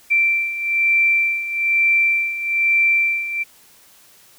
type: beating tone pair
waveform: sine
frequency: 2347 / 2348.1 Hz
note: D7 / D7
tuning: -2 / -1 cents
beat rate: 1.1 Hz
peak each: -21 / -16 dBFS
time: 0.1-3.44 s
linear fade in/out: 20 ms
effects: white hiss -50 dBFS RMS until 4.38 s